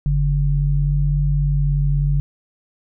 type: tone pair together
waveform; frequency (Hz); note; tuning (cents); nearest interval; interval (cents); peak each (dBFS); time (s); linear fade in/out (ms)
sine; 47.85 / 144.3; G1 / D3; -41 / -30; octave + perfect fifth; 1911; -18 / -17; 0.06-2.2; 0
effects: none